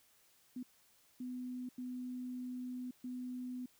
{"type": "tone bursts at uneven times", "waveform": "sine", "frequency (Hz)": 250.6, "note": "B3", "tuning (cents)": 25, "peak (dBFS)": -40, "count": 4, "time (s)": [[0.56, 0.63], [1.2, 1.69], [1.78, 2.91], [3.04, 3.66]], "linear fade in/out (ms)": 5, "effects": ["white hiss -69 dBFS RMS until 3.79 s"]}